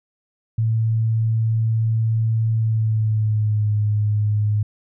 sine tone with pitch glide, 112.1 to 105.2 Hz, A2 to G#2, +33 to +23 cents, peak -16 dBFS, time 0.58-4.63 s, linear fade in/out 5 ms, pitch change -110 cents, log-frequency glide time 2.53-3.72 s, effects none

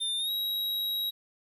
square tone with pitch glide, 3601 to 3837 Hz, A7 to A#7, +39 to +49 cents, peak -29 dBFS, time 0-1.11 s, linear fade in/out 20 ms, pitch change +110 cents, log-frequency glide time 0.18-0.31 s, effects 11-bit

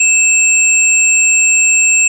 sine tone pair together, 2637 / 7475 Hz, E7 / A#8, 0 / +4 cents, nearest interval octave + tritone, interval 1804 cents, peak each -10 dBFS, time 0-2.08 s, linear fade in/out 5 ms, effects none

